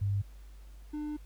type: tone pair in turn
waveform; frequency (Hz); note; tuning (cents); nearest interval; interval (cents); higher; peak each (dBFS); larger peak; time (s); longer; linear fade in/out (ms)
sine / triangle; 100 / 299.7; G2 / D4; +35 / +35; octave + perfect fifth; 1900; second; -27 / -32; first; 0.01-0.22 / 0.93-1.17; second; 10
effects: added 50 Hz sine -47 dBFS peak until 1.25 s + pink hiss -64 dBFS RMS until 1.25 s